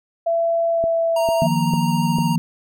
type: tone with pitch glide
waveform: sine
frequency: 670 to 663.5 Hz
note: E5 to E5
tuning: +28 to +11 cents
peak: -16 dBFS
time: 0.26-1.47 s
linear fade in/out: 10 ms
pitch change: -17 cents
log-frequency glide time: 0.72-0.86 s
type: click train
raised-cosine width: 2 ms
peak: -15 dBFS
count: 4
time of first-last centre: 0.84-2.185 s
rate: 2.23 Hz
type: tone with vibrato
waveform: square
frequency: 932.3 Hz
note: A#5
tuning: in tune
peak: -24 dBFS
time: 1.16-2.36 s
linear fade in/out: 5 ms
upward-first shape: sine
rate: 14 Hz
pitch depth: 16 cents each way
type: chord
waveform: sine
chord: Eb suspended second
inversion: none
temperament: equal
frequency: 155.56 / 174.61 / 233.1 Hz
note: Eb3 / F3 / Bb3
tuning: 0 / 0 / 0 cents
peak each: -21 / -21 / -22 dBFS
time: 1.42-2.38 s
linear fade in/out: 0 ms
effects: none